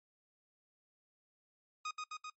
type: tone with echo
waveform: sawtooth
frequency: 1244.5 Hz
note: D#6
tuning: in tune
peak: -34 dBFS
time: 1.85-1.91 s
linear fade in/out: 5 ms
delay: 130 ms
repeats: 3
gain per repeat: -2 dB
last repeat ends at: 2.3 s
effects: noise-tail reverb RT60 0.1 s tail -20 dB re dry + MP3 32 kbps